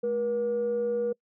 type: tone pair together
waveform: sine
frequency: 213.4 / 479.1 Hz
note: G#3 / A#4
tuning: +47 / +47 cents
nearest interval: octave + major second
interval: 1400 cents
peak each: -35 / -24 dBFS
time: 0.03-1.13 s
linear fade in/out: 10 ms
effects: noise-tail reverb RT60 0.1 s tail -26 dB re dry + tanh soft clip ceiling -21 dBFS